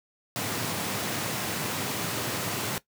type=high-pass noise; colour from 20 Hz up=pink; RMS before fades=-31 dBFS; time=0.36-2.78 s; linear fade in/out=0 ms; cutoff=100 Hz; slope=48 dB/octave; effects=noise-tail reverb RT60 0.1 s tail -17 dB re dry